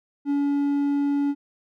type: tone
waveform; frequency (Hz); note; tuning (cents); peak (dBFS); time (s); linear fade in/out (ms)
triangle; 284.3; C#4; +44; -18; 0.25-1.35; 50
effects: none